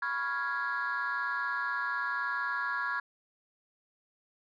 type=chord; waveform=sine; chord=C# dominant seventh; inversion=third; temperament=equal; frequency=987.8 / 1108.7 / 1396.9 / 1661.2 Hz; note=B5 / C#6 / E#6 / G#6; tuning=0 / 0 / 0 / 0 cents; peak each=-37 / -36 / -34 / -32 dBFS; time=0.02-3 s; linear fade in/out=5 ms; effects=tanh soft clip ceiling -25 dBFS